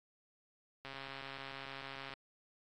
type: click train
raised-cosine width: 0.3 ms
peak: -30 dBFS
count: 176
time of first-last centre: 0.85-2.137 s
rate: 136 Hz
effects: AAC 48 kbps